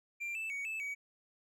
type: tone with pitch steps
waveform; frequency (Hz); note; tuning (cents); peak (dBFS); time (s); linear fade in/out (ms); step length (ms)
triangle; 2373 / 2640 / 2241 / 2624 / 2264; D7 / E7 / C#7 / E7 / C#7; +17 / +2 / +18 / -9 / +36; -35; 0.2-0.95; 20; 150
effects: none